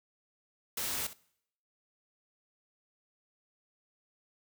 white noise with echo, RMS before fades -35 dBFS, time 0.77-1.07 s, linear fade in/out 5 ms, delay 64 ms, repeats 1, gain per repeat -14 dB, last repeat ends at 1.134 s, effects noise-tail reverb RT60 0.7 s tail -23 dB re dry

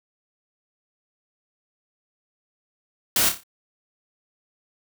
white noise with echo, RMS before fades -20 dBFS, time 3.16-3.29 s, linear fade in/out 2 ms, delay 29 ms, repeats 5, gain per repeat -7 dB, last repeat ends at 3.435 s, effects none

